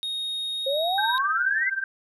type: tone with pitch glide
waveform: triangle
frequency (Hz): 3729 to 3770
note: A#7 to A#7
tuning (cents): 0 to +19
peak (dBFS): -26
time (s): 0.03-1.18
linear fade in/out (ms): 0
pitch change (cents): +19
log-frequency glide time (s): 0.56-0.79
type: exponential sweep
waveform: sine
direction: up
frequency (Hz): 523.3 to 2101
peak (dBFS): -23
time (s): 0.66-1.7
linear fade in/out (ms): 10
type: tone with tremolo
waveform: sine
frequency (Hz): 1568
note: G6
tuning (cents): 0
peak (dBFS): -21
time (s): 0.98-1.84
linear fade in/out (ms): 2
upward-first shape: triangle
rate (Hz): 19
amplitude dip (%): 90
effects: none